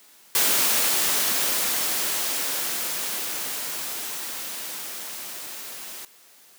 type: noise with level ramp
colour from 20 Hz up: white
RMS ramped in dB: -20 to -38 dBFS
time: 0.35-6.05 s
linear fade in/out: 2 ms
effects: white hiss -53 dBFS RMS until 6.58 s + high-pass 200 Hz 12 dB/octave